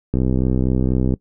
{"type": "click train", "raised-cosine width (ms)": 3, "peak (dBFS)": -6, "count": 65, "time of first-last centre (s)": [0.14, 1.138], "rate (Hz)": 64.1, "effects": ["noise-tail reverb RT60 0.1 s tail -20 dB re dry"]}